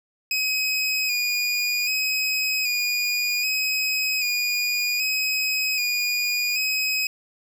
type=tone with vibrato; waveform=25% pulse; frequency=2489 Hz; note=D#7; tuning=in tune; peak=-18 dBFS; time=0.31-7.07 s; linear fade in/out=2 ms; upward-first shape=square; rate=0.64 Hz; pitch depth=32 cents each way; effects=none